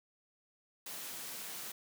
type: high-pass noise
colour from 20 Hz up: white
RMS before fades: -44 dBFS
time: 0.86-1.72 s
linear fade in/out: 5 ms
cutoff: 120 Hz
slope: 48 dB/octave
effects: none